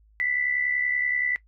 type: tone pair together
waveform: sine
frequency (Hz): 1975.5 / 2046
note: B6 / C7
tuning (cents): 0 / -39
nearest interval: minor second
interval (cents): 61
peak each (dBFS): -24 / -29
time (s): 0.2-1.36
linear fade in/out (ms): 0
effects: noise-tail reverb RT60 0.1 s tail -18 dB re dry + added 53 Hz sine -55 dBFS peak until 1.47 s